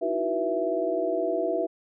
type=tone cluster; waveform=sine; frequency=314.1 / 333.6 / 373 / 485.5 / 662 Hz; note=D#4 / E4 / F#4 / B4 / E5; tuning=+16 / +21 / +14 / -30 / +7 cents; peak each=-34 / -33 / -30 / -31 / -27 dBFS; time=0.01-1.67 s; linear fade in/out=20 ms; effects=none